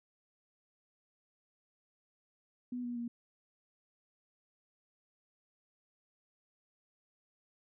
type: tone with pitch steps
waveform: sine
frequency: 246.9 / 241.8 / 236.8 Hz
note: B3 / B3 / A#3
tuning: 0 / -36 / +27 cents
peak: -36 dBFS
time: 2.72-3.08 s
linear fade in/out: 5 ms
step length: 120 ms
effects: none